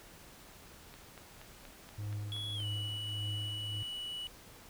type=click train; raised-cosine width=0.3 ms; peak=-35 dBFS; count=8; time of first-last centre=0.94-2.603 s; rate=4.21 Hz
type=tone with tremolo; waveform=triangle; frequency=103.83 Hz; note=G#2; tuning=in tune; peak=-33 dBFS; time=1.98-3.83 s; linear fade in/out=5 ms; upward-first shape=triangle; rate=1.7 Hz; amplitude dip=60%
type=tone with pitch glide; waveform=triangle; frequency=3363 to 2945 Hz; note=G#7 to F#7; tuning=+21 to -9 cents; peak=-37 dBFS; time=2.32-4.27 s; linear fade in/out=0 ms; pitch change=-230 cents; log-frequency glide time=2.55-2.65 s
effects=pink hiss -55 dBFS RMS until 4.69 s